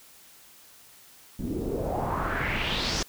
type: noise with low-pass filter sweep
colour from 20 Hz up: pink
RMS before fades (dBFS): -29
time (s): 1.39-3.03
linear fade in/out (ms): 5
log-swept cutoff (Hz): 230 to 6200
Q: 3.5
effects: white hiss -53 dBFS RMS until 3.08 s